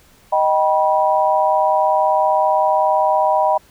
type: chord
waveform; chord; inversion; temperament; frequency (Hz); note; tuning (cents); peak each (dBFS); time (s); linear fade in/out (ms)
sine; Eb augmented; none; just; 622.3 / 777.8 / 972.3; Eb5 / G5 / B5; 0 / -14 / -27; -17; 0.32-3.58; 10
effects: pink hiss -51 dBFS RMS until 3.7 s